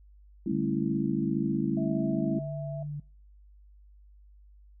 sine chord, A dominant seventh, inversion third, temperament just, 198 / 220 / 275 / 330 Hz, G3 / A3 / C#4 / E4, +18 / 0 / -14 / +2 cents, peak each -32 dBFS, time 0.46-2.39 s, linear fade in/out 5 ms
sine tone with vibrato, 146.6 Hz, D3, 3 cents flat, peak -33 dBFS, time 0.51-3 s, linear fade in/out 5 ms, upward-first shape triangle, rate 3.1 Hz, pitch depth 16 cents each way
sine tone with pitch glide, 650 to 659.8 Hz, E5 to E5, -24 to +1 cents, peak -37 dBFS, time 1.77-2.83 s, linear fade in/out 5 ms, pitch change +25 cents, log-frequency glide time 2.35-2.66 s
effects noise-tail reverb RT60 0.5 s tail -26 dB re dry + added 50 Hz sine -52 dBFS peak until 4.8 s

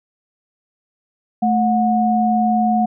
sine tone pair together, 219.3 / 728 Hz, A3 / F#5, -6 / -28 cents, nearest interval octave + major sixth, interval 2078 cents, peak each -16 dBFS, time 1.42-2.86 s, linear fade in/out 10 ms, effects none

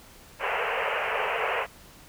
pink band-pass noise, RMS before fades -28 dBFS, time 0.39-1.67 s, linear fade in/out 50 ms, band 420 to 2900 Hz, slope 96 dB/octave, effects pink hiss -51 dBFS RMS until 2.08 s

